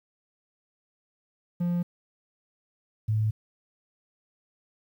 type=tone pair in turn; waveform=triangle / sine; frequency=174.61 / 108.42 Hz; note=F3 / A2; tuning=0 / -25 cents; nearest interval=minor sixth; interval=825 cents; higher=first; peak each=-22 dBFS; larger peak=neither; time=1.6-1.83 / 3.08-3.31 s; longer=neither; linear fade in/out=10 ms; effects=10-bit